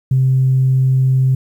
sine tone, 131.1 Hz, C3, 4 cents sharp, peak -9 dBFS, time 0.11-1.35 s, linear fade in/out 5 ms, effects tanh soft clip ceiling -5 dBFS + 8-bit

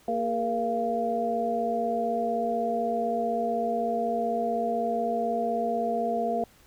sine tone cluster, 230.7 / 417.4 / 473.3 / 689 Hz, A#3 / G#4 / A#4 / F5, -18 / +9 / +26 / -24 cents, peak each -32 / -34 / -31 / -27 dBFS, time 0.08-6.44 s, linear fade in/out 2 ms, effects pink hiss -58 dBFS RMS until 6.66 s

